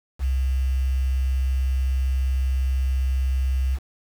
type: tone with quantisation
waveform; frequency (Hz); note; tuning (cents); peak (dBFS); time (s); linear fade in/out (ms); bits
sine; 65.41; C2; 0; -19; 0.19-3.79; 50; 7
effects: none